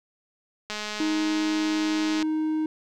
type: click train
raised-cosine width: 0.2 ms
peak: -15 dBFS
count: 323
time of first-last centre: 0.7-2.226 s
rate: 211 Hz
type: tone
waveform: triangle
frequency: 311.8 Hz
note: D#4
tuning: 4 cents sharp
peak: -21 dBFS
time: 1-2.66 s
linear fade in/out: 2 ms
effects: none